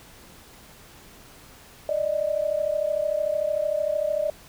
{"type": "tone pair together", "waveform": "sine", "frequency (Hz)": [589, 622.3], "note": ["D5", "D#5"], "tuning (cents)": [5, 0], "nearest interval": "minor second", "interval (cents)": 95, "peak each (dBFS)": -25, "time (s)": [1.89, 4.3], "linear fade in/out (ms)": 2, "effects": ["pink hiss -49 dBFS RMS until 4.48 s"]}